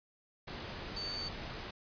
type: tone in noise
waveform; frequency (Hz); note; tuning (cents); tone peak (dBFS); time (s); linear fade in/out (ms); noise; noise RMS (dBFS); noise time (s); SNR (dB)
sine; 4547; C#8; +43; -37; 0.96-1.29; 10; pink; -43; 0.47-1.71; +3
effects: resampled to 11025 Hz